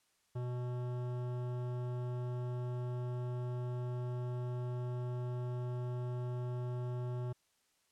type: tone with hard clipping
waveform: sine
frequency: 123.47 Hz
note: B2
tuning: in tune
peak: -38 dBFS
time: 0.35-7.33 s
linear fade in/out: 10 ms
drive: 15 dB
effects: white hiss -75 dBFS RMS until 7.91 s + low-pass 10000 Hz 12 dB/octave